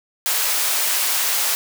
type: high-pass noise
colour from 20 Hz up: white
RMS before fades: -20 dBFS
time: 0.26-1.55 s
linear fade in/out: 0 ms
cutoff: 620 Hz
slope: 12 dB/octave
effects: none